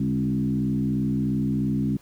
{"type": "tone with frequency modulation", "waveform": "sine", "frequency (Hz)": 207.7, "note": "G#3", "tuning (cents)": 0, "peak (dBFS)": -21, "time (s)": [0, 1.97], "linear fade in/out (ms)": 5, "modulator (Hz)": 63, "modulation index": 1.3, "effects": ["pink hiss -56 dBFS RMS until 2.01 s"]}